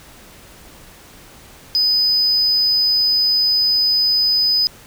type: tone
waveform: triangle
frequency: 5000 Hz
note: D#8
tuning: 8 cents sharp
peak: -11 dBFS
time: 1.75-4.67 s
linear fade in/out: 0 ms
effects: tanh soft clip ceiling -8 dBFS + pink hiss -43 dBFS RMS until 4.86 s